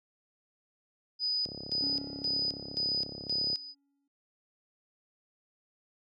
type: tone with tremolo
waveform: sine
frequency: 4978 Hz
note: D#8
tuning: in tune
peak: -28 dBFS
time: 1.19-3.75 s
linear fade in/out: 50 ms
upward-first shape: square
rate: 1.9 Hz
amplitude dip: 80%
type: click train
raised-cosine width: 2 ms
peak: -29 dBFS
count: 72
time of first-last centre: 1.46-3.53 s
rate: 34.3 Hz
type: tone with exponential decay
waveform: triangle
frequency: 280 Hz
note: C#4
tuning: 18 cents sharp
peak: -35 dBFS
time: 1.82-4.08 s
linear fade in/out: 5 ms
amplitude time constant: 490 ms
effects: high-pass 80 Hz 12 dB/octave